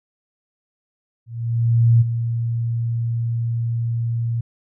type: tone with ADSR envelope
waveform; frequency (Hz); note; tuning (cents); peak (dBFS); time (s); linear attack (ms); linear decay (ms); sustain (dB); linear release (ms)
sine; 116.54; A#2; 0; -9; 1.26-4.41; 750; 20; -10; 6
effects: none